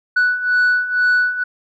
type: beating tone pair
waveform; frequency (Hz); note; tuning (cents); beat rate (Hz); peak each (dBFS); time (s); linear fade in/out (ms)
sine; 1480 / 1482.1; F#6 / F#6; 0 / +2; 2.1; -17 / -13; 0.16-1.44; 10
effects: tanh soft clip ceiling -10 dBFS